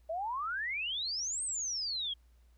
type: exponential two-way sweep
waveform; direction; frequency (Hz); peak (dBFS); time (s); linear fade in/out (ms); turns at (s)
sine; up then down; 622.3 to 8610 to 3197; -33; 0.09-2.14; 10; 1.43
effects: added 59 Hz sine -60 dBFS peak until 2.57 s + pink hiss -75 dBFS RMS until 2.57 s